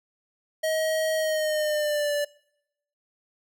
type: tone with pitch glide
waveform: square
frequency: 633 to 583.8 Hz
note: D#5 to D5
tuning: +30 to -10 cents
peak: -24 dBFS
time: 0.63-2.25 s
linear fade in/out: 10 ms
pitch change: -140 cents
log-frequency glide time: 1.16-2.13 s
effects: noise-tail reverb RT60 0.8 s tail -24 dB re dry